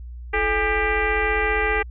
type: tone with frequency modulation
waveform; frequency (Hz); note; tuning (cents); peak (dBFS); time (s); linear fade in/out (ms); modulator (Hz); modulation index
sine; 1203; D6; +41; -18; 0.33-1.83; 10; 386; 3
effects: added 60 Hz sine -33 dBFS peak until 1.9 s